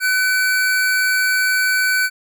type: tone pair together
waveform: square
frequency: 1505.2 / 2308 Hz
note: F#6 / D7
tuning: +29 / -31 cents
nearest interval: perfect fifth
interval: 740 cents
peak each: -16 / -24 dBFS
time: 0-2.1 s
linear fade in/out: 50 ms
effects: none